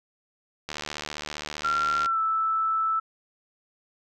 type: click train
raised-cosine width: 0.2 ms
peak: -15 dBFS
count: 104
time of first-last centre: 0.69-2.06 s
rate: 75.2 Hz
type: tone with pitch glide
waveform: sine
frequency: 1370 to 1316.5 Hz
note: F6 to E6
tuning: -34 to -3 cents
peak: -22 dBFS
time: 1.64-3 s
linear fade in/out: 10 ms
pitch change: -69 cents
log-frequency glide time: 2.04-2.19 s
effects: none